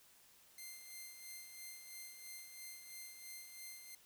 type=tone with tremolo; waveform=5% pulse; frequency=2093 Hz; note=C7; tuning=in tune; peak=-38 dBFS; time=0.58-3.95 s; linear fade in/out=2 ms; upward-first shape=sine; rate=3 Hz; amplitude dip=50%; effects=white hiss -66 dBFS RMS until 4.05 s